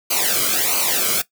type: noise with flanger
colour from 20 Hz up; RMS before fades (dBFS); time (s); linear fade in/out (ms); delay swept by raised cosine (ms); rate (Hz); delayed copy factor
white; -19; 0.1-1.22; 10; 0.56 to 1.13; 1.5; -0.9
effects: noise-tail reverb RT60 0.1 s tail -17 dB re dry